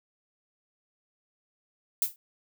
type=noise with exponential decay; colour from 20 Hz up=violet; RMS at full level=-21 dBFS; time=2.02-2.16 s; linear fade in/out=2 ms; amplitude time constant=29 ms; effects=none